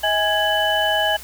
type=tone cluster; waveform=sine; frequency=638 / 827 / 1663 / 2993 Hz; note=D#5 / G#5 / G#6 / F#7; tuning=+43 / -8 / +2 / +19 cents; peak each=-22 dBFS; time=0.03-1.17 s; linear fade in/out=10 ms; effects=added 60 Hz sine -43 dBFS peak until 1.23 s + white hiss -39 dBFS RMS until 1.23 s

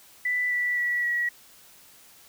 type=tone with pitch steps; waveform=sine; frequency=1983 / 1962.5 / 1942.2 / 1922.1 Hz; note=B6 / B6 / B6 / B6; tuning=+7 / -11 / -29 / -47 cents; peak=-23 dBFS; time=0.25-1.29 s; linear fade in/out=5 ms; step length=260 ms; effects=white hiss -53 dBFS RMS until 2.28 s

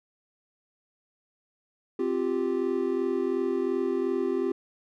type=chord; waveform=triangle; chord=C suspended fourth; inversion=none; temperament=equal; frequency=261.6 / 349.2 / 392 Hz; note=C4 / F4 / G4; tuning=0 / 0 / 0 cents; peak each=-29 / -27 / -26 dBFS; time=1.99-4.52 s; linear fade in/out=5 ms; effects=none

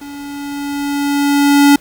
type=tone with level ramp; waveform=square; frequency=284.8 Hz; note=C#4; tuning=47 cents sharp; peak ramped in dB=-29 to -5 dBFS; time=0.01-1.76 s; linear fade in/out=5 ms; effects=pink hiss -44 dBFS RMS until 1.8 s

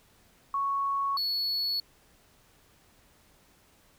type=tone pair in turn; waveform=sine / triangle; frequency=1108.7 / 4399 Hz; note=C#6 / C#8; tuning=0 / -14 cents; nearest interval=2 octaves; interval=2386 cents; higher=second; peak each=-26 dBFS; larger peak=neither; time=0.54-1.17 / 1.17-1.8 s; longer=neither; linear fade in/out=2 ms; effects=pink hiss -62 dBFS RMS until 3.98 s

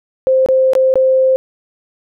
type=tone with dropouts; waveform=sine; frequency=523.3 Hz; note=C5; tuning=in tune; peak=-8 dBFS; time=0.27-1.36 s; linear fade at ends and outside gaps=0 ms; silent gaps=0.461-0.487 / 0.734-0.752 / 0.94-0.956 s; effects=none

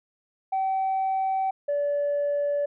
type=tone pair in turn; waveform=sine; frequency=767 / 576.8 Hz; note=G5 / D5; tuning=-38 / -31 cents; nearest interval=perfect fourth; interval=493 cents; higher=first; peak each=-21 dBFS; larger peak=neither; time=0.52-1.51 / 1.68-2.66 s; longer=first; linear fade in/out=10 ms; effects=tanh soft clip ceiling -20 dBFS

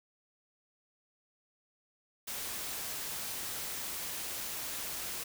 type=noise; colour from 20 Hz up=white; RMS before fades=-39 dBFS; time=2.27-5.24 s; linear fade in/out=10 ms; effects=none

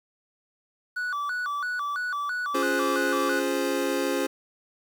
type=tone with vibrato; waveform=triangle; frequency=1306 Hz; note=E6; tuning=17 cents flat; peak=-25 dBFS; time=0.96-3.4 s; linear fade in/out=10 ms; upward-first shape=square; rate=3 Hz; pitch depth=210 cents each way
type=chord; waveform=square; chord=Db major seventh; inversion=none; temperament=equal; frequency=277.2 / 349.2 / 415.3 / 523.3 Hz; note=Db4 / F4 / Ab4 / C5; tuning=0 / 0 / 0 / 0 cents; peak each=-30 / -31 / -32 / -30 dBFS; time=2.54-4.27 s; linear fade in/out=10 ms
effects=9-bit

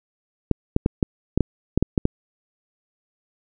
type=clicks; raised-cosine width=3 ms; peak=-4 dBFS; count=10; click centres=0.513 / 0.764 / 0.861 / 1.028 / 1.376 / 1.407 / 1.776 / 1.826 / 1.978 / 2.054 s; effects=none

